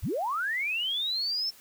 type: linear sweep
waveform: sine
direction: up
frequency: 31.17 to 5400 Hz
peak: -27 dBFS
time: 0.02-1.51 s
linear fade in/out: 20 ms
effects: white hiss -54 dBFS RMS until 1.6 s